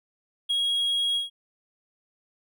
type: tone with ADSR envelope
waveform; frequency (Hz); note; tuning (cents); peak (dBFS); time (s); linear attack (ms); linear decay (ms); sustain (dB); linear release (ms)
triangle; 3297; G#7; -13; -19; 0.49-1.3; 18; 5; -2; 140
effects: none

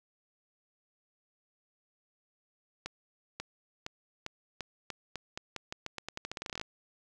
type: accelerating click train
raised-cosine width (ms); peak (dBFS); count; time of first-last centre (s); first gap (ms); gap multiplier
0.2; -20; 25; 2.86-6.614; 540; 0.86
effects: none

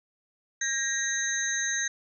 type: tone cluster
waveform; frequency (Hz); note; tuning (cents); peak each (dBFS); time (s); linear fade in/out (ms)
sine; 1624 / 1881 / 3856 / 6160 / 6460; G#6 / A#6 / B7 / G8 / G#8; -39 / +15 / -42 / -31 / -49; -33 / -31 / -36 / -32 / -33; 0.61-1.88; 5
effects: none

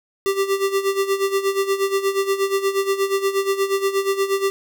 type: tone with tremolo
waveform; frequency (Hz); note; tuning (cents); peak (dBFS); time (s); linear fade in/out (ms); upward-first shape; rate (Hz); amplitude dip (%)
square; 392; G4; 0; -16; 0.26-4.5; 0; sine; 8.4; 75
effects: none

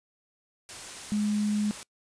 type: tone in noise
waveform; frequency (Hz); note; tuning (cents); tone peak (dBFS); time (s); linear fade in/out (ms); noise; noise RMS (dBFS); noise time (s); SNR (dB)
sine; 209; G#3; +11; -24; 1.12-1.71; 0; white; -41; 0.69-1.83; +14
effects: noise-tail reverb RT60 0.1 s tail -24 dB re dry + resampled to 22050 Hz

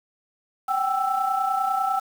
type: tone cluster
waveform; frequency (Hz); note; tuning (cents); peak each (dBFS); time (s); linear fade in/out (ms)
sine; 762 / 792 / 1324; G5 / G5 / E6; -49 / +18 / +7; -25; 0.68-2; 10
effects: tanh soft clip ceiling -11 dBFS + 7-bit

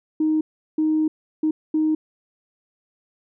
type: tone bursts at uneven times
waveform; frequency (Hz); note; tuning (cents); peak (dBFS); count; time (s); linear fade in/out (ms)
sine; 311.4; D#4; +2; -16; 4; 0.2-0.41 / 0.78-1.08 / 1.43-1.51 / 1.74-1.95; 5
effects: tanh soft clip ceiling -12 dBFS

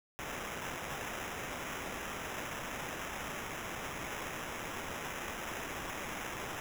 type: noise with sample-and-hold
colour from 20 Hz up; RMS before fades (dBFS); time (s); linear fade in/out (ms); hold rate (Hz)
violet; -41; 0.19-6.6; 0; 4410
effects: none

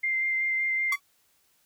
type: tone with vibrato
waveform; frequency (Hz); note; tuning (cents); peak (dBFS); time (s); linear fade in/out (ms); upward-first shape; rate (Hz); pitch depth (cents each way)
sine; 2093; C7; 0; -24; 0.03-0.96; 10; sine; 5.3; 12
type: tone with exponential decay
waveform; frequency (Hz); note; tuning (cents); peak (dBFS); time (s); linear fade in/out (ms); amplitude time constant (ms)
sawtooth; 1132; C#6; +36; -22; 0.92-1; 5; 17
effects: white hiss -67 dBFS RMS until 1.65 s

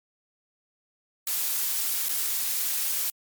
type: noise with dropouts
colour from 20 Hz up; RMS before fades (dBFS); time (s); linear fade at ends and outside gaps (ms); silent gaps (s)
blue; -27; 1.27-3.1; 2; 2.086-2.091
effects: MP3 96 kbps

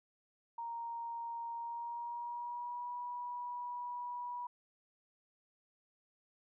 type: tone with pitch glide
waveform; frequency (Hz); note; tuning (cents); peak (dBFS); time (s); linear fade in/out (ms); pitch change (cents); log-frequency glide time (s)
sine; 932.3 to 973; A#5 to B5; 0 to -26; -39; 0.58-4.47; 5; +74; 1.55-2.92
effects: none

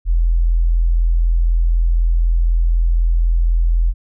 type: tone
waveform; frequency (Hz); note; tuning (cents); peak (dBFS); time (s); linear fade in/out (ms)
sine; 42; E1; +33; -11; 0.05-3.94; 50
effects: none

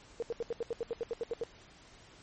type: tone bursts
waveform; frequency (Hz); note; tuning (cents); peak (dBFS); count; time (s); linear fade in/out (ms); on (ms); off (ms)
sine; 466.2; A#4; 0; -31; 13; 0.2-1.436; 0; 24; 77
effects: pink hiss -57 dBFS RMS until 2.22 s + MP3 32 kbps

